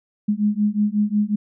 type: beating tone pair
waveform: sine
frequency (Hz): 206 / 211.5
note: G#3 / G#3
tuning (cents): -14 / +32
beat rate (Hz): 5.5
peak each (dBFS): -20 / -20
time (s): 0.28-1.36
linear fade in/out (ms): 10
effects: none